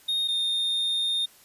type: tone pair in turn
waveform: triangle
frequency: 3703 / 3658 Hz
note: A#7 / A#7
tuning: -12 / -33 cents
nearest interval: unison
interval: 21 cents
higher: first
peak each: -22 dBFS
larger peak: neither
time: 0.08-0.28 / 0.28-1.26 s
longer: second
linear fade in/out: 10 ms
effects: white hiss -55 dBFS RMS until 1.44 s + resampled to 32000 Hz